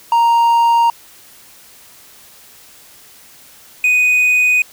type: tone pair in turn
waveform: triangle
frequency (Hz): 932.3 / 2489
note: A#5 / D#7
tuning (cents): 0 / 0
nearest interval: octave + perfect fourth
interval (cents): 1700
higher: second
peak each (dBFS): -7 / -8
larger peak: first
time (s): 0.12-0.9 / 3.84-4.62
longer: neither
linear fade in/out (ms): 2
effects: white hiss -43 dBFS RMS until 4.72 s